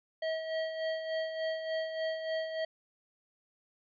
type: tone with tremolo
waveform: square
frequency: 641 Hz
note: E5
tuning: 49 cents flat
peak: -31 dBFS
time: 0.22-2.65 s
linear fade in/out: 5 ms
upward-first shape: sine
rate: 3.4 Hz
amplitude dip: 55%
effects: resampled to 11025 Hz